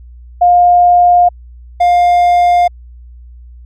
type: tone pair in turn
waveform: sine / triangle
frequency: 708 / 705.4 Hz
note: F5 / F5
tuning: +23 / +17 cents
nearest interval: unison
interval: 6 cents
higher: first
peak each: -4 dBFS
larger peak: neither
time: 0.41-1.29 / 1.8-2.68 s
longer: neither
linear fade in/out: 10 ms
effects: added 60 Hz sine -32 dBFS peak until 3.65 s